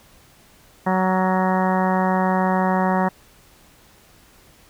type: harmonic tone with a mistuned harmonic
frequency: 186.7 Hz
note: F#3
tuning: 16 cents sharp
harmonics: 1 / 2 / 3 / 4 / 5 / 6 / 7 / 8 / 9 / 10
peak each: -20 / -28 / -26 / -24 / -24 / -29 / -34 / -36 / -34 / -32 dBFS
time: 0.86-3.09 s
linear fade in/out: 10 ms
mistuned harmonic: 8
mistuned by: -45 cents
effects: pink hiss -52 dBFS RMS until 4.69 s